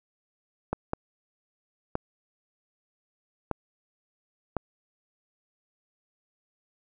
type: clicks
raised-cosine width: 1 ms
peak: -13 dBFS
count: 5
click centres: 0.73 / 0.934 / 1.954 / 3.513 / 4.567 s
effects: none